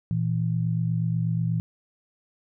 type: tone pair together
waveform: sine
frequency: 116.54 / 164.81 Hz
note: A#2 / E3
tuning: 0 / 0 cents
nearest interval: tritone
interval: 600 cents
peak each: -25 dBFS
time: 0.11-1.6 s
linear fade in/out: 0 ms
effects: none